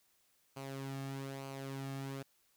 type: tone with flanger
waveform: sawtooth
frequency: 136 Hz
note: C#3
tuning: 33 cents flat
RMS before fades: -43 dBFS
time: 0.56-2.23 s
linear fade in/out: 10 ms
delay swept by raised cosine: 0.55 to 2.05 ms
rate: 1.1 Hz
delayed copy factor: -0.55
effects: white hiss -73 dBFS RMS until 2.56 s